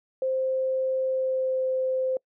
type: tone with pitch glide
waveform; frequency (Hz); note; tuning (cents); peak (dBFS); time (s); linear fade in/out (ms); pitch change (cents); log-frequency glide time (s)
sine; 523.3 to 519.4; C5 to C5; 0 to -13; -23; 0.22-2.17; 2; -13; 1.04-1.67
effects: noise-tail reverb RT60 0.1 s tail -26 dB re dry